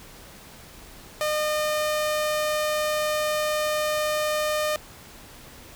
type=tone; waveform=sawtooth; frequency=608 Hz; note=D#5; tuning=40 cents flat; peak=-19 dBFS; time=1.21-4.76 s; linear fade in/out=0 ms; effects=pink hiss -46 dBFS RMS until 5.75 s